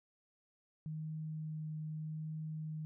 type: tone with vibrato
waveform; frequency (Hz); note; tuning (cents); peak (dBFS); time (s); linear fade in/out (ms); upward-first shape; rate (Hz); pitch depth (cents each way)
sine; 155.7; D#3; +2; -39; 0.86-2.85; 0; triangle; 0.82; 10
effects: none